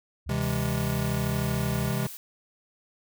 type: tone with pitch glide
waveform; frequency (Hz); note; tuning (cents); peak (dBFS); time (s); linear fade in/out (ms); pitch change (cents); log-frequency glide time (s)
sine; 75 to 73.97; D2 to D2; +37 to +13; -35; 0.26-1.91; 10; -24; 1.01-1.71
type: chord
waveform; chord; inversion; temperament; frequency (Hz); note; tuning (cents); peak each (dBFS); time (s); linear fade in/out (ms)
square; C augmented; none; just; 130.81 / 163.52 / 204.4; C3 / E3 / G#3; 0 / -14 / -27; -29 / -33 / -32; 0.29-2.07; 5
type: noise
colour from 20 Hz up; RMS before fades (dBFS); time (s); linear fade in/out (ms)
blue; -41; 0.42-2.17; 0
effects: none